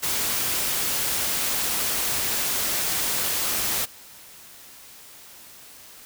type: noise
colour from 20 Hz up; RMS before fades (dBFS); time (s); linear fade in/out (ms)
white; -25; 0.02-3.86; 20
effects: white hiss -46 dBFS RMS until 6.05 s